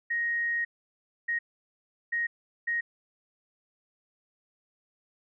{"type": "tone bursts at uneven times", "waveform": "sine", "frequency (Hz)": 1874, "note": "A#6", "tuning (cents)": 9, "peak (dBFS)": -26, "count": 4, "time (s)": [[0.1, 0.65], [1.28, 1.39], [2.12, 2.27], [2.67, 2.81]], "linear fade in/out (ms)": 10, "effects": []}